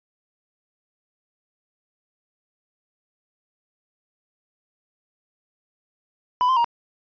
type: tone with pitch steps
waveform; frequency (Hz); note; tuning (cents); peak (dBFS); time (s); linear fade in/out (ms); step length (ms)
triangle; 995 / 1040 / 941; B5 / C6 / A#5; +13 / -11 / +16; -14; 6.41-6.644; 0; 78
effects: resampled to 11025 Hz